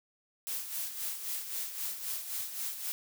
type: noise with tremolo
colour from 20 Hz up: blue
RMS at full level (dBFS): -35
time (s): 0.47-2.92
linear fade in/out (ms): 0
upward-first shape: sine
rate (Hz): 3.8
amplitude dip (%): 60
effects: none